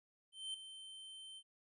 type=tone with ADSR envelope; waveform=square; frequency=3101 Hz; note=G7; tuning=19 cents flat; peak=-40 dBFS; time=0.32-1.43 s; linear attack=220 ms; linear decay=5 ms; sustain=-11 dB; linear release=55 ms; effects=resampled to 24000 Hz